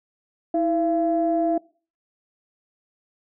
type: tone pair together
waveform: sine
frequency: 324.6 / 680 Hz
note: E4 / F5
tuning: -27 / -46 cents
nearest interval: octave + minor second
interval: 1281 cents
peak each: -21 dBFS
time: 0.54-1.58 s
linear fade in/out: 5 ms
effects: noise-tail reverb RT60 0.4 s tail -23 dB re dry + tanh soft clip ceiling -11 dBFS